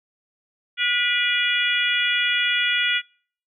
harmonic tone with a mistuned harmonic, 481.5 Hz, B4, 44 cents flat, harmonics 3 / 4 / 5 / 6 / 7, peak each -25 / -25 / -25 / -25 / -25 dBFS, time 0.77-3.02 s, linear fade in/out 50 ms, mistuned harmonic 4, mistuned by +42 cents, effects noise-tail reverb RT60 0.5 s tail -26 dB re dry

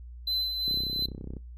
triangle tone with tremolo, 4045 Hz, B7, 41 cents sharp, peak -24 dBFS, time 0.27-1.06 s, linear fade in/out 5 ms, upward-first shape sine, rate 2.8 Hz, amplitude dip 45%
click train, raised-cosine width 3 ms, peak -26 dBFS, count 23, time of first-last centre 0.68-1.368 s, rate 32 Hz
effects noise-tail reverb RT60 0.2 s tail -21 dB re dry + added 60 Hz sine -41 dBFS peak until 1.57 s

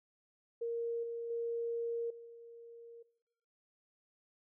sine tone with level steps, 466.2 Hz, A#4, in tune, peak -34 / -38 / -34 / -50 dBFS, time 0.61-3.03 s, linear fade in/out 10 ms, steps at 1.03 / 1.3 / 2.1 s, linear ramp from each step 5 ms, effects noise-tail reverb RT60 0.9 s tail -20 dB re dry

